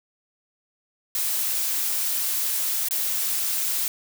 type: noise with dropouts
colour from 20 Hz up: blue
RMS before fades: -25 dBFS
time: 1.15-3.88 s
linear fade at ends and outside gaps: 1 ms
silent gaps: 2.886-2.909 s
effects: none